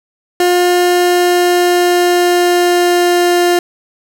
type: tone with pitch glide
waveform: 30% pulse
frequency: 355.6 to 351.7 Hz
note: F4 to F4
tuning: +31 to +12 cents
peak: -6 dBFS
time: 0.4-3.59 s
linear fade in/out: 2 ms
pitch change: -19 cents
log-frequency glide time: 0.68-3.45 s
effects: none